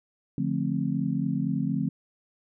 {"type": "chord", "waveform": "sine", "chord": "D minor seventh", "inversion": "none", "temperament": "just", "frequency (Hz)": [146.83, 176.2, 220.2, 264.3], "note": ["D3", "F3", "A3", "C4"], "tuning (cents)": [0, 16, 2, 18], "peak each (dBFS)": -30, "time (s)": [0.38, 1.89], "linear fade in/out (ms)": 2, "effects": []}